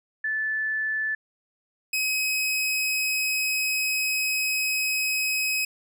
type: tone pair in turn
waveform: sine / sawtooth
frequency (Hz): 1746 / 2540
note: A6 / D#7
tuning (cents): -14 / +35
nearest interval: tritone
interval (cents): 649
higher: second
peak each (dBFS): -24 / -20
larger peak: second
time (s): 0.24-1.15 / 1.93-5.65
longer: second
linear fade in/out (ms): 5
effects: none